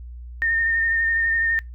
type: tone with vibrato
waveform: sine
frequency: 1825 Hz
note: A#6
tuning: 37 cents flat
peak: -18 dBFS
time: 0.42-1.59 s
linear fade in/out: 0 ms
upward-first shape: triangle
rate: 12 Hz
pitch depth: 28 cents each way
effects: noise-tail reverb RT60 0.2 s tail -25 dB re dry + added 60 Hz sine -34 dBFS peak until 1.74 s